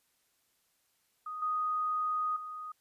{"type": "tone with level steps", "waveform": "sine", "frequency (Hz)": 1244.5, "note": "D#6", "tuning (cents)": 0, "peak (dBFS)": [-37, -29, -39], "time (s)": [1.26, 2.72], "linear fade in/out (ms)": 5, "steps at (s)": [1.42, 2.36], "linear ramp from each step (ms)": 5, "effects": ["white hiss -74 dBFS RMS until 2.8 s", "resampled to 32000 Hz"]}